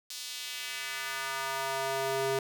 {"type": "tone with high-pass filter sweep", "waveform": "square", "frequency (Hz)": 134.9, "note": "C#3", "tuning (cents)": -47, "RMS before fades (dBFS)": -34, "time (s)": [0.1, 2.39], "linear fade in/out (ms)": 2, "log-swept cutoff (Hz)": [4600, 370], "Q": 1.4, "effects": ["9-bit"]}